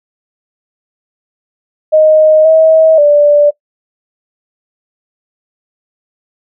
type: tone with pitch steps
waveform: sine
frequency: 622 / 639 / 586 Hz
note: D#5 / D#5 / D5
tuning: -1 / +46 / -4 cents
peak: -3 dBFS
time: 1.92-3.51 s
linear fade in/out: 20 ms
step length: 530 ms
effects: noise-tail reverb RT60 0.1 s tail -20 dB re dry